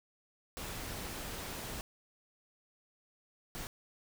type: noise bursts at uneven times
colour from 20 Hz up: pink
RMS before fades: -42 dBFS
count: 2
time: 0.57-1.81 / 3.55-3.67 s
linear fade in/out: 0 ms
effects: none